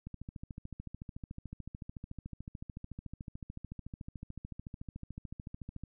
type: click train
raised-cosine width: 5 ms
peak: -30 dBFS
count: 80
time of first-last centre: 0.07-5.836 s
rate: 13.7 Hz
effects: none